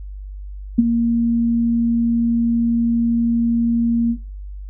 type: tone with ADSR envelope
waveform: sine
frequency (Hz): 233.1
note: A#3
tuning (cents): 0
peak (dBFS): -6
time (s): 0.78-4.17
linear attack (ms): 10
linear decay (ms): 25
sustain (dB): -8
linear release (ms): 65
effects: noise-tail reverb RT60 0.3 s tail -18 dB re dry + added 49 Hz sine -29 dBFS peak until 4.69 s